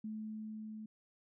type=tone with level ramp; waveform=sine; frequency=216.5 Hz; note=A3; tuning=28 cents flat; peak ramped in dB=-39 to -44 dBFS; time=0.04-0.86 s; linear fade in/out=5 ms; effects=none